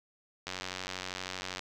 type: click train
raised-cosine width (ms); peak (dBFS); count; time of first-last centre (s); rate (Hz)
0.2; -19; 105; 0.47-1.593; 92.6
effects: none